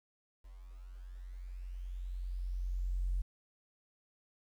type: tone with level ramp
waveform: sine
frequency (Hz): 45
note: F#1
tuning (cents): -47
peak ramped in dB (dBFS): -49 to -29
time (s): 0.44-3.22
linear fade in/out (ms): 10
effects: tanh soft clip ceiling -26 dBFS + 11-bit